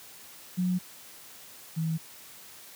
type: tone pair in turn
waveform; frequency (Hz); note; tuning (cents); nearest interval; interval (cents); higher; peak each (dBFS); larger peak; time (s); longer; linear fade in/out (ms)
sine; 181.4 / 161.61; F#3 / E3; -34 / -34; major second; 200; first; -24 / -26; first; 0.57-0.79 / 1.76-1.98; neither; 20
effects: white hiss -49 dBFS RMS until 2.75 s + high-pass 80 Hz 12 dB/octave